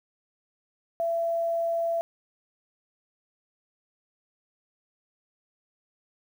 sine tone with quantisation, 671 Hz, E5, 31 cents sharp, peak -24 dBFS, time 1-2.01 s, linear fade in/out 0 ms, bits 9, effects none

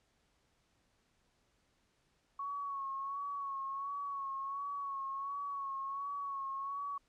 sine tone with vibrato, 1108.7 Hz, C#6, in tune, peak -37 dBFS, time 2.39-6.98 s, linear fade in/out 5 ms, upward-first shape sine, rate 1.4 Hz, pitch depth 40 cents each way, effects pink hiss -75 dBFS RMS until 7.08 s + low-pass 8000 Hz 12 dB/octave

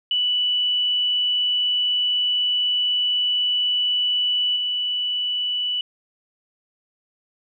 sine tone with level steps, 2964 Hz, F#7, 2 cents sharp, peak -18 / -21 dBFS, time 0.11-5.81 s, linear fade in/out 2 ms, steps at 4.56 s, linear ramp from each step 5 ms, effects none

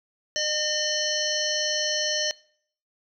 harmonic tone, 607 Hz, D#5, 43 cents flat, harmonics 1 / 3 / 5 / 7 / 9 / 10, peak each -31 / -31 / -31 / -31 / -31 / -31 dBFS, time 0.36-2.31 s, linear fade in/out 0 ms, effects noise-tail reverb RT60 0.6 s tail -22 dB re dry

